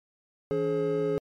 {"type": "tone cluster", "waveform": "triangle", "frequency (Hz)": [161.9, 285.9, 423.2, 534], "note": ["E3", "D4", "G#4", "C5"], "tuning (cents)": [-31, -46, 33, 35], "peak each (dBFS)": [-32, -32, -24, -32], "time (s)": [0.51, 1.18], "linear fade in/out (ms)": 0, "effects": ["MP3 64 kbps"]}